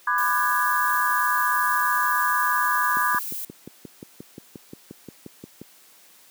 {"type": "chord", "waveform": "sine", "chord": "G# half-diminished seventh", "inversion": "first", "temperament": "just", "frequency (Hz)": [996.7, 1196.1, 1495.1, 1661.2], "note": ["B5", "D6", "F#6", "G#6"], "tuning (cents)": [16, 31, 18, 0], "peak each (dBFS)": [-25, -24, -30, -24], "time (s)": [0.07, 3.19], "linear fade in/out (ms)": 5}
{"type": "noise", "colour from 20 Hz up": "violet", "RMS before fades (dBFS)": -32, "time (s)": [0.18, 3.45], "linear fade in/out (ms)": 2}
{"type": "click train", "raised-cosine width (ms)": 3, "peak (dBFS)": -21, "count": 16, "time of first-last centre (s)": [2.97, 5.616], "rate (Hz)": 5.67}
{"effects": ["white hiss -53 dBFS RMS until 6.3 s", "high-pass 200 Hz 12 dB/octave"]}